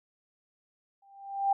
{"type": "tone with exponential growth", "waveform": "sine", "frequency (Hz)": 791, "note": "G5", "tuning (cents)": 15, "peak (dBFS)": -20, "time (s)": [1.02, 1.53], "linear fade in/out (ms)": 5, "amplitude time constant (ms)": 110, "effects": []}